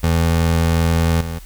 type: tone with level steps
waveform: 25% pulse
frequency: 82.8 Hz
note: E2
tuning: 8 cents sharp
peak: -10 / -20 dBFS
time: 0.03-1.39 s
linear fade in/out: 10 ms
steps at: 1.21 s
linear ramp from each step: 2 ms
effects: added 41 Hz sine -35 dBFS peak until 1.45 s + white hiss -46 dBFS RMS until 1.45 s